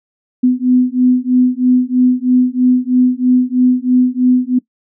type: beating tone pair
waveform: sine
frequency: 249.9 / 253 Hz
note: B3 / B3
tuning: +21 / +42 cents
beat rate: 3.1 Hz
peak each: -12 dBFS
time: 0.43-4.59 s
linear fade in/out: 10 ms
effects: noise-tail reverb RT60 0.1 s tail -20 dB re dry